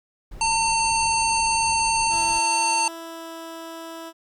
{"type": "noise", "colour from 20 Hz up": "brown", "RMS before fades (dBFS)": -39, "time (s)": [0.31, 2.39], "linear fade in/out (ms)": 10}
{"type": "harmonic tone", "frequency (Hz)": 903, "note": "A5", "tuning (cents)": 45, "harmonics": [1, 3, 5, 7, 9, 10], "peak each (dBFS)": [-21, -26, -28, -29, -31, -31], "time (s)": [0.41, 2.88], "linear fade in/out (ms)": 2}
{"type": "tone with pitch glide", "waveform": "15% pulse", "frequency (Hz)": [332.8, 328.8], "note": ["E4", "E4"], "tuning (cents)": [17, -4], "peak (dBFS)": -28, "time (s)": [2.09, 4.13], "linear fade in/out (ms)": 50, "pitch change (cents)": -21, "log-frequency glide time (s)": [2.6, 3.32]}
{"effects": []}